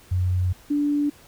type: tone pair in turn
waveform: sine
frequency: 91.1 / 291.1 Hz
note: F#2 / D4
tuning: -26 / -15 cents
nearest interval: octave + minor sixth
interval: 2011 cents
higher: second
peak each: -19 dBFS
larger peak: neither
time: 0.11-0.53 / 0.7-1.1 s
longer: first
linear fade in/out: 10 ms
effects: pink hiss -51 dBFS RMS until 1.27 s